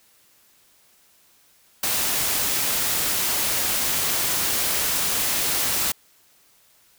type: noise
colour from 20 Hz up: white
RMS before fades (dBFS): -23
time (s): 1.83-5.92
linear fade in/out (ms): 5
effects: white hiss -58 dBFS RMS until 6.98 s